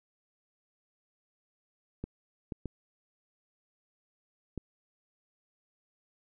clicks, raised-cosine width 3 ms, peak -23 dBFS, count 4, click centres 2.04 / 2.522 / 2.657 / 4.577 s, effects none

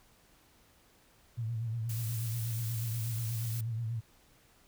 sine tone with vibrato, 114.2 Hz, A#2, 35 cents flat, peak -32 dBFS, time 1.37-4.01 s, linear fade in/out 20 ms, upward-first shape sine, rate 8.3 Hz, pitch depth 71 cents each way
blue noise, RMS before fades -43 dBFS, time 1.89-3.61 s, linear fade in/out 5 ms
effects pink hiss -64 dBFS RMS until 4.67 s

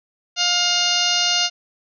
harmonic tone with a mistuned harmonic, 707 Hz, F5, 21 cents sharp, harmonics 1 / 2 / 3 / 4 / 5 / 6 / 7 / 8 / 9, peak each -28 / -27 / -30 / -21 / -26 / -24 / -24 / -28 / -27 dBFS, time 0.36-1.5 s, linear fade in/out 50 ms, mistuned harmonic 5, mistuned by +36 cents, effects none

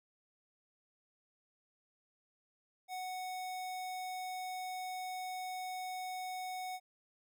square tone, 740 Hz, F#5, in tune, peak -40 dBFS, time 2.88-6.8 s, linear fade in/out 50 ms, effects none

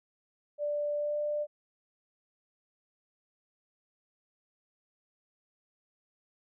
sine tone with pitch glide, 588 to 593.8 Hz, D5 to D5, +2 to +19 cents, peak -29 dBFS, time 0.58-1.47 s, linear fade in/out 50 ms, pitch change +17 cents, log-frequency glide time 0.96-1.18 s, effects none

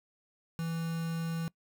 triangle tone with quantisation, 164.81 Hz, E3, in tune, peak -30 dBFS, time 0.59-1.48 s, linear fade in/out 0 ms, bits 7, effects noise-tail reverb RT60 0.1 s tail -23 dB re dry

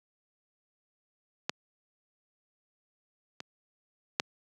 clicks, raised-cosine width 0.2 ms, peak -11 / -21 / -8 dBFS, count 3, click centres 1.495 / 3.404 / 4.199 s, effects high-pass 150 Hz 12 dB/octave

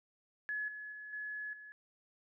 sine tone with level steps, 1700 Hz, G#6, 40 cents sharp, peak -35 / -43 / -45 / -39 / -49 dBFS, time 0.49-1.72 s, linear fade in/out 0 ms, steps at 0.68 / 0.92 / 1.13 / 1.53 s, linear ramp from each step 2 ms, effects none

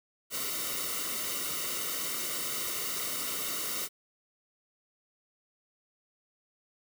white noise with comb filter, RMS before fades -34 dBFS, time 0.3-3.89 s, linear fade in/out 50 ms, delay 1.2 ms, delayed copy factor -0.75, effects none

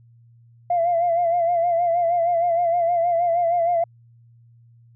sine tone with vibrato, 687 Hz, F5, 29 cents flat, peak -16 dBFS, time 0.7-3.84 s, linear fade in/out 5 ms, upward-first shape sine, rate 6.4 Hz, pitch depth 56 cents each way, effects tanh soft clip ceiling -12 dBFS + added 117 Hz sine -49 dBFS peak until 4.95 s

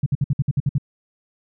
sine tone bursts, 138.59 Hz, C#3, in tune, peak -15 dBFS, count 9, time 0.03-0.782 s, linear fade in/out 5 ms, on 32 ms, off 58 ms, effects none

